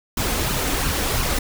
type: noise with flanger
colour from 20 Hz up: pink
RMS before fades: -22 dBFS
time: 0.17-1.39 s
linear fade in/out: 5 ms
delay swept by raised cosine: 0.7 to 4 ms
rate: 2.9 Hz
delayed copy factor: +0.55
effects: none